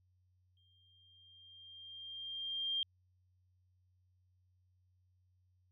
sine tone with exponential growth, 3194 Hz, G7, 32 cents sharp, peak -32 dBFS, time 0.57-2.83 s, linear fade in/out 1 ms, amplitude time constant 490 ms, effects added 91 Hz sine -70 dBFS peak until 5.71 s

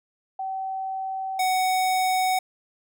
sine / square tone pair in turn, 766 / 746.3 Hz, G5 / F#5, -40 / +15 cents, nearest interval unison, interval 45 cents, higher first, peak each -27 / -21 dBFS, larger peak second, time 0.39-1.39 / 1.39-2.39 s, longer neither, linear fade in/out 5 ms, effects none

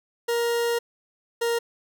40% pulse tone pair in turn, 470.3 / 467.6 Hz, A#4 / A#4, +15 / +5 cents, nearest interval unison, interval 10 cents, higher first, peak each -21 dBFS, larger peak neither, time 0.28-0.79 / 1.41-1.59 s, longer first, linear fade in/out 10 ms, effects none

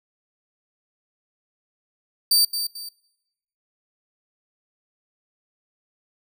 sawtooth tone with echo, 4636 Hz, D8, 23 cents flat, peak -12 dBFS, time 2.31-2.45 s, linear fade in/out 5 ms, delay 220 ms, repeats 2, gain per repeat -9 dB, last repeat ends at 2.89 s, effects noise-tail reverb RT60 1.0 s tail -24 dB re dry

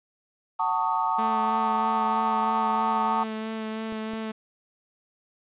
sine chord, D# half-diminished seventh, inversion first, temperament just, 746.7 / 896 / 1120.1 / 1244.5 Hz, F#5 / A5 / C#6 / D#6, +16 / +31 / +18 / 0 cents, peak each -30 / -25 / -29 / -30 dBFS, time 0.59-3.24 s, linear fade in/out 10 ms
sawtooth tone with vibrato, 220 Hz, A3, in tune, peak -26 dBFS, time 1.18-4.32 s, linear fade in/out 10 ms, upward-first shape sine, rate 3.1 Hz, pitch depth 14 cents each way
clicks, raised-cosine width 2 ms, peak -29 dBFS, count 2, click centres 3.924 / 4.135 s
effects resampled to 8000 Hz + 9-bit

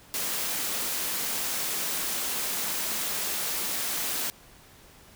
white high-pass noise, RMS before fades -30 dBFS, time 0.14-4.3 s, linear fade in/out 0 ms, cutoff 150 Hz, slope 96 dB/octave, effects pink hiss -53 dBFS RMS until 5.15 s

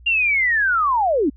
sine linear sweep, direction down, 2815 to 247 Hz, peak -15 dBFS, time 0.06-1.3 s, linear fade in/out 10 ms, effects added 60 Hz sine -42 dBFS peak until 1.36 s

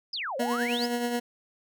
sine exponential two-way sweep, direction down then up, 5340 to 509 to 5340 Hz, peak -30 dBFS, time 0.13-0.86 s, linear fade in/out 5 ms, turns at 0.37 s
20% pulse tone with tremolo, 240 Hz, B3, 49 cents flat, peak -20 dBFS, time 0.39-1.2 s, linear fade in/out 10 ms, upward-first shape triangle, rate 9.5 Hz, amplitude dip 50%
effects none

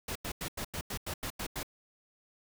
pink noise bursts, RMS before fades -37 dBFS, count 10, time 0.08-1.631 s, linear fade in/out 5 ms, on 75 ms, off 89 ms, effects none

